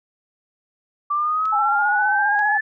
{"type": "exponential sweep", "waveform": "sine", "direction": "up", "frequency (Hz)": [1164, 1754], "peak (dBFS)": -18, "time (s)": [1.1, 2.61], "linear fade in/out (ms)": 10}
{"type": "clicks", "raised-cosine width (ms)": 0.2, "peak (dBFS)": -24, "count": 2, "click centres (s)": [1.455, 2.392]}
{"type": "tone with vibrato", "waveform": "sine", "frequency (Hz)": 830.6, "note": "G#5", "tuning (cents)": 0, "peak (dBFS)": -19, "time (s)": [1.52, 2.58], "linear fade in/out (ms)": 10, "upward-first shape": "square", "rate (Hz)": 15, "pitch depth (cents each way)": 39}
{"effects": []}